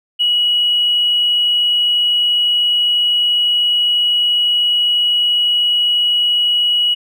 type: tone with tanh clipping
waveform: triangle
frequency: 2917 Hz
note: F#7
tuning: 25 cents flat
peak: -11 dBFS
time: 0.19-6.95 s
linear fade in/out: 20 ms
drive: 1 dB
effects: none